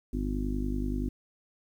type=harmonic tone; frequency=50.5 Hz; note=G#1; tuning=48 cents flat; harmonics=1 / 2 / 3 / 4 / 5 / 6 / 7; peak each=-31 / -40 / -41 / -43 / -33 / -40 / -41 dBFS; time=0.13-1.09 s; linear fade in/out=5 ms; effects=10-bit